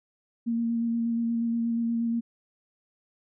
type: tone with vibrato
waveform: sine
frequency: 231.9 Hz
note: A#3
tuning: 9 cents flat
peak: -24 dBFS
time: 0.46-2.21 s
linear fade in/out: 20 ms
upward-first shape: square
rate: 8.4 Hz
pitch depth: 12 cents each way
effects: none